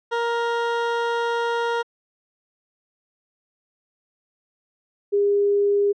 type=tone pair in turn; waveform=20% pulse / sine; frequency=468.7 / 405.4 Hz; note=A#4 / G#4; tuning=+9 / -42 cents; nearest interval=minor third; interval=251 cents; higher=first; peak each=-16 dBFS; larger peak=neither; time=0.11-1.83 / 5.12-5.93 s; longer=first; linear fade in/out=20 ms; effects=low-pass 3000 Hz 12 dB/octave